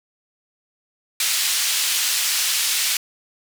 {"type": "band-pass noise", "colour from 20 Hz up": "pink", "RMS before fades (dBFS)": -21, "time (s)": [1.2, 2.97], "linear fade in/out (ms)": 2, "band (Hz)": [2900, 13000], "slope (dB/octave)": 12, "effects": []}